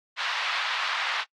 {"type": "band-pass noise", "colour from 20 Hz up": "pink", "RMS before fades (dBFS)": -29, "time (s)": [0.16, 1.25], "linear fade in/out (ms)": 50, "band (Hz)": [1000, 4000], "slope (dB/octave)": 24, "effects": ["noise-tail reverb RT60 0.1 s tail -24 dB re dry", "AAC 48 kbps"]}